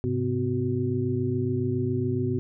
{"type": "tone cluster", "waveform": "sine", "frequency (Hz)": [103.7, 130.9, 253.4, 371.6], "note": ["G#2", "C3", "B3", "F#4"], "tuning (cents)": [-2, 1, 45, 7], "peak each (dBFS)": -29, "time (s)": [0.04, 2.39], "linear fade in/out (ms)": 0, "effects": []}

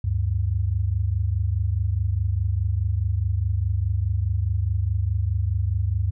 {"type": "tone pair together", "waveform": "sine", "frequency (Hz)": [74.7, 99.51], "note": ["D2", "G2"], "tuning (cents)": [30, 26], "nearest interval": "perfect fourth", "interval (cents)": 496, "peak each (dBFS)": [-24, -22], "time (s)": [0.04, 6.11], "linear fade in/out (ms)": 5, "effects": []}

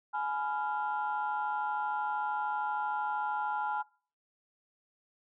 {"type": "tone cluster", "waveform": "sine", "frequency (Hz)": [842, 995, 1390], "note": ["G#5", "B5", "F6"], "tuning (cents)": [24, 13, -9], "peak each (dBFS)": [-32, -37, -36], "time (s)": [0.13, 3.83], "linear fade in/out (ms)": 20, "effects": ["noise-tail reverb RT60 0.4 s tail -22 dB re dry", "tanh soft clip ceiling -22 dBFS"]}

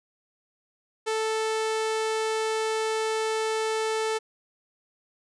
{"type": "tone", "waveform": "sawtooth", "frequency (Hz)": 440, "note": "A4", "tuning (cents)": 0, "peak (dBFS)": -21, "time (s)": [1.06, 4.19], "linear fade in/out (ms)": 20, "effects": ["resampled to 22050 Hz"]}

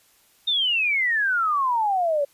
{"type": "exponential sweep", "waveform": "sine", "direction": "down", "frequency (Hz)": [3703, 554.4], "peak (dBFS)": -19, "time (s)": [0.47, 2.25], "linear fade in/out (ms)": 10, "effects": ["white hiss -59 dBFS RMS until 2.33 s", "resampled to 32000 Hz"]}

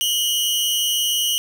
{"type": "tone pair together", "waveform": "sawtooth", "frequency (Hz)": [2905, 3116], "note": ["F#7", "G7"], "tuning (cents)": [-32, -11], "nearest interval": "minor second", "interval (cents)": 121, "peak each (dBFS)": [-17, -19], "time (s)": [0.01, 1.38], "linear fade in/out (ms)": 0, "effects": []}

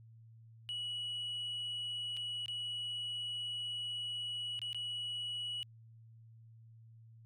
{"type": "tone with dropouts", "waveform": "sine", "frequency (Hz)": 2929, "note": "F#7", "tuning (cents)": -18, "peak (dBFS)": -35, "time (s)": [0.69, 5.63], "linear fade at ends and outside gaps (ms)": 0, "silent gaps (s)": [[2.167, 2.171], [2.459, 2.482], [4.592, 4.617], [4.73, 4.746]], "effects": ["tanh soft clip ceiling -36 dBFS", "added 113 Hz sine -55 dBFS peak until 7.25 s"]}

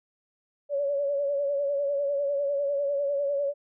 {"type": "tone with vibrato", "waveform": "sine", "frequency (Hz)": 566, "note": "C#5", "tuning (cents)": 36, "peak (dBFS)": -24, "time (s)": [0.69, 3.54], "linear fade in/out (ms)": 50, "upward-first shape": "sine", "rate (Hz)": 10, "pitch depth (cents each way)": 45, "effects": []}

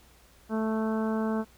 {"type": "harmonic tone", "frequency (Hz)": 219.9, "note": "A3", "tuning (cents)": -1, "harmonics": [1, 2, 3, 4, 5, 6, 7], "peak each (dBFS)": [-27, -33, -37, -39, -41, -43, -44], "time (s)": [0.49, 1.45], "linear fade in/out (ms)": 50, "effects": ["added 60 Hz sine -59 dBFS peak until 1.57 s", "pink hiss -59 dBFS RMS until 1.57 s"]}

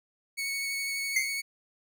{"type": "tone with vibrato", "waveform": "sawtooth", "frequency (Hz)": 2217, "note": "C#7", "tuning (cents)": 0, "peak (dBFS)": -27, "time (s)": [0.37, 1.42], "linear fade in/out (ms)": 20, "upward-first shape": "triangle", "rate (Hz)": 12, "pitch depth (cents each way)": 14}
{"type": "tone with exponential decay", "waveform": "square", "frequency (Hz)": 2091, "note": "C7", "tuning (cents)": -2, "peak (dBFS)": -21, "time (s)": [1.16, 1.36], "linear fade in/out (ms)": 5, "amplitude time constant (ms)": 43}
{"effects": []}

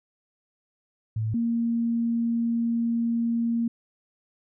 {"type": "tone pair in turn", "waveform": "sine", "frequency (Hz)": [110, 232.5], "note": ["A2", "A#3"], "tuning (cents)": [0, -4], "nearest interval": "octave + minor second", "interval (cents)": 1296, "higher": "second", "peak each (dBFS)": [-24, -22], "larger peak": "second", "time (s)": [[1.16, 1.34], [1.34, 3.68]], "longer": "second", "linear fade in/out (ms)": 5, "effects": []}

